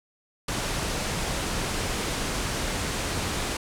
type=low-pass noise; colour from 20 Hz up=pink; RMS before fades=-29 dBFS; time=0.48-3.57 s; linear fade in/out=5 ms; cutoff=10000 Hz; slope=24 dB/octave; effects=none